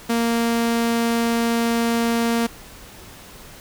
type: tone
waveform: sawtooth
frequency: 232.3 Hz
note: A#3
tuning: 6 cents flat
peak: -14 dBFS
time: 0.09-2.47 s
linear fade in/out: 10 ms
effects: pink hiss -42 dBFS RMS until 3.6 s